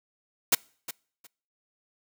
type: noise with echo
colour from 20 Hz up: white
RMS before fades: -20 dBFS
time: 0.52-0.55 s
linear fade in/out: 5 ms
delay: 360 ms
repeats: 2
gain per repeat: -15 dB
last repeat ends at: 1.27 s
effects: noise-tail reverb RT60 0.5 s tail -26 dB re dry